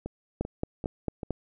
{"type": "two click trains", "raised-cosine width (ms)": 2, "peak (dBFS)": [-15, -21], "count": [5, 4], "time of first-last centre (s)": [[0.41, 1.307], [0.06, 1.232]], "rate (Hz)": [4.46, 2.56], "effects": []}